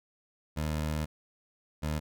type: tone pair in turn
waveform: 20% pulse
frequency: 76.9 / 76.5 Hz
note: D#2 / D#2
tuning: -20 / -29 cents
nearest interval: unison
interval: 9 cents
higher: first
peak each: -25 dBFS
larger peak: neither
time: 0.56-1.06 / 1.82-2 s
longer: first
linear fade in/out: 20 ms
effects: none